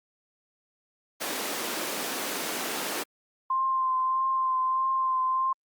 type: high-pass noise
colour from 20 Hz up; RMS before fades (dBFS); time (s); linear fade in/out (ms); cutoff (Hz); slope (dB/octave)
pink; -32; 1.2-3.04; 20; 250; 24
type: tone with vibrato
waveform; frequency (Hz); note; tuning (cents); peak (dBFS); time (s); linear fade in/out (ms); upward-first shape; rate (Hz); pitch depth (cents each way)
sine; 1046.5; C6; 0; -23; 3.5-5.53; 5; triangle; 1.6; 21
effects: Opus 48 kbps